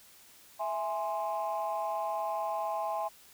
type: chord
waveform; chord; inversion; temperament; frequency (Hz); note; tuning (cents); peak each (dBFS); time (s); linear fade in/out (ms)
sine; E augmented; none; equal; 659.3 / 830.6 / 1046.5; E5 / G#5 / B#5; 0 / 0 / 0; -34 / -33 / -36; 0.59-3.09; 20
effects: tanh soft clip ceiling -24 dBFS + white hiss -57 dBFS RMS until 3.33 s